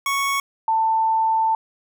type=tone pair in turn; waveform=25% pulse / sine; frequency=1108.7 / 890.1 Hz; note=C#6 / A5; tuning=0 / +20 cents; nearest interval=major third; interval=380 cents; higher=first; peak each=-16 dBFS; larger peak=neither; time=0.06-0.4 / 0.68-1.55 s; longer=second; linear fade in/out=2 ms; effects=none